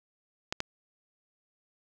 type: clicks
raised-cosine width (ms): 0.2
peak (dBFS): -13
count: 2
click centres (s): 0.525 / 0.604
effects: none

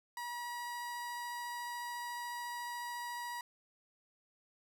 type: tone with vibrato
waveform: 30% pulse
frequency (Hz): 962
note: B5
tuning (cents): -46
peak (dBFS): -37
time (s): 0.17-3.41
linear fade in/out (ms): 2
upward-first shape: triangle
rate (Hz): 14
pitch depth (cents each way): 8
effects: none

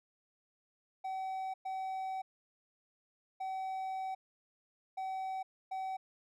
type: tone bursts at uneven times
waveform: triangle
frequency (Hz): 761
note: F#5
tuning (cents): +48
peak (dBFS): -34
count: 5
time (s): 1.04-1.54 / 1.65-2.22 / 3.4-4.15 / 4.97-5.43 / 5.71-5.97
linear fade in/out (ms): 10
effects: none

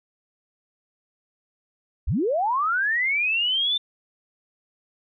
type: linear sweep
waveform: sine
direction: up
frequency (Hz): 34.65 to 3589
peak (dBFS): -20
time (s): 2.07-3.78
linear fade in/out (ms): 10
effects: none

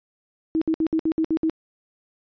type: tone bursts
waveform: sine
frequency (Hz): 320.3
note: E4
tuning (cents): -50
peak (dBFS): -18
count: 8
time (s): 0.55-1.497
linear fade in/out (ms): 0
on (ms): 65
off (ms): 61
effects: resampled to 11025 Hz

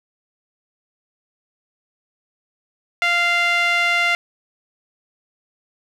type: tone with band-pass filter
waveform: sawtooth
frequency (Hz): 695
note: F5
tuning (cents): -9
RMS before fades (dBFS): -18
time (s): 3.02-4.15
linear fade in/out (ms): 0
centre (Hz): 2200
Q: 2.4
effects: none

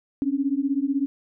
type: beating tone pair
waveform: sine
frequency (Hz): 268.9 / 284.9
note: C4 / C#4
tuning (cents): +47 / +48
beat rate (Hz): 16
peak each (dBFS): -24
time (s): 0.22-1.06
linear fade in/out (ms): 0
effects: none

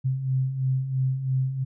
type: beating tone pair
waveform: sine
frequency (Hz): 129.1 / 132.1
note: C3 / C3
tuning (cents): -23 / +17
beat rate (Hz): 3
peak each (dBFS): -30 / -23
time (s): 0.04-1.65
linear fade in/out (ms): 20
effects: none

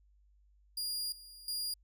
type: tone with level steps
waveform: sawtooth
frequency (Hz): 4835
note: D8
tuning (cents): +50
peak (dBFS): -32 / -48 / -32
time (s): 0.77-1.74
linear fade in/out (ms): 5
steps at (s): 1.12 / 1.48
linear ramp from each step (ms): 2
effects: added 50 Hz sine -63 dBFS peak until 1.83 s

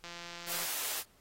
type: click train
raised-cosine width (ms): 0.2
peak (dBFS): -27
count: 104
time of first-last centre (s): 0.04-0.639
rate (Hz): 172
type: high-pass noise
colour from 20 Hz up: white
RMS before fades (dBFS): -36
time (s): 0.46-1.04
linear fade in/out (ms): 50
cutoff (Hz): 460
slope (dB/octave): 12
effects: pink hiss -66 dBFS RMS until 1.2 s + AAC 48 kbps

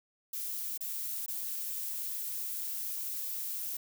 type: noise with dropouts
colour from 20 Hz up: violet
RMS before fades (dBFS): -37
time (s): 0.33-3.77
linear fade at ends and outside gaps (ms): 5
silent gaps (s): 0.777-0.807 / 1.262-1.28
effects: none

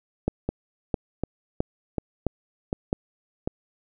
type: two click trains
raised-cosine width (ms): 2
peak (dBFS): -12 / -9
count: 5 / 5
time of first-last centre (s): 0.49-3.475 / 0.28-2.929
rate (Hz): 1.34 / 1.51
effects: none

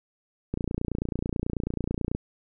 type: click train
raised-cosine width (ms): 3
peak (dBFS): -15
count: 48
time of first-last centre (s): 0.54-2.15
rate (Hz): 29.2
effects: none

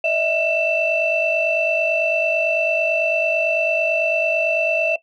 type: tone cluster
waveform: sine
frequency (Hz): 603 / 652 / 2668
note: D5 / E5 / E7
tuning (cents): +46 / -19 / +20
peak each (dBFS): -24 / -19 / -19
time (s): 0.04-4.96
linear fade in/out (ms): 5
effects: noise-tail reverb RT60 0.1 s tail -17 dB re dry + tanh soft clip ceiling -8 dBFS

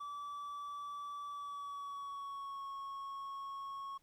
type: tone with pitch glide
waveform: triangle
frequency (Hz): 1155 to 1099.7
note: D6 to C#6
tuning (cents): -29 to -14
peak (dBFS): -40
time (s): 0-3.98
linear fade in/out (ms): 10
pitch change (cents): -85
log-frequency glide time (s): 1.29-2.67
effects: pink hiss -75 dBFS RMS until 4.02 s

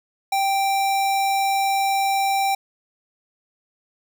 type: tone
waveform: square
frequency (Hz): 784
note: G5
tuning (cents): 0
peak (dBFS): -19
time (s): 0.32-2.55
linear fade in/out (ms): 5
effects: 10-bit

